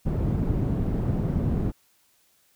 white low-pass noise, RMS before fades -25 dBFS, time 0.05-1.72 s, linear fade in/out 20 ms, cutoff 180 Hz, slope 12 dB/octave, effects white hiss -64 dBFS RMS until 2.55 s

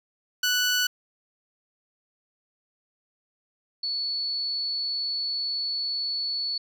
15% pulse / sine tone pair in turn, 1483 / 4429 Hz, F#6 / C#8, +4 / -2 cents, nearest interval octave + perfect fifth, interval 1894 cents, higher second, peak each -15 / -26 dBFS, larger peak first, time 0.43-0.87 / 3.83-6.58 s, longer second, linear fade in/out 5 ms, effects none

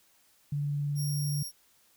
sine tone with vibrato, 144.7 Hz, D3, 25 cents flat, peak -28 dBFS, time 0.52-1.43 s, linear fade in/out 5 ms, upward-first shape sine, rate 19 Hz, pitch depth 15 cents each way
15% pulse tone, 5588 Hz, F8, in tune, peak -31 dBFS, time 0.95-1.52 s, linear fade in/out 50 ms
effects white hiss -65 dBFS RMS until 1.96 s

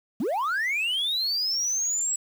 sine linear sweep, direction up, 185 to 7810 Hz, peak -21 dBFS, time 0.2-2.16 s, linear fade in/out 5 ms, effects tanh soft clip ceiling -23 dBFS + 8-bit

